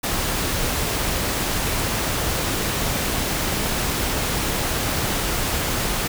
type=noise; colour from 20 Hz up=pink; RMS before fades=-23 dBFS; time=0.03-6.08 s; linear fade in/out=10 ms; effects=none